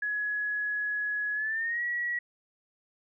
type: tone with pitch glide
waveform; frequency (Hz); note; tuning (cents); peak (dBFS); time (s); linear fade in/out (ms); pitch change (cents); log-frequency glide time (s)
sine; 1684 to 1923.3; G#6 to B6; +24 to -46; -28; 0.02-2.19; 5; +230; 1.34-1.83
effects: none